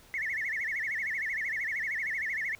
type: tone with vibrato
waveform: sine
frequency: 1965 Hz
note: B6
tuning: 9 cents flat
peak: -29 dBFS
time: 0.14-2.55 s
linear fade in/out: 0 ms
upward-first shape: sine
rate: 13 Hz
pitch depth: 210 cents each way
effects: tanh soft clip ceiling -25 dBFS + pink hiss -57 dBFS RMS until 2.59 s